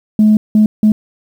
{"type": "tone bursts at uneven times", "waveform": "sine", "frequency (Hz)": 214, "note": "A3", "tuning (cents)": -48, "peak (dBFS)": -4, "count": 3, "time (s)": [[0.19, 0.37], [0.55, 0.66], [0.83, 0.92]], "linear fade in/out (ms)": 2, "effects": ["tanh soft clip ceiling -2 dBFS", "7-bit"]}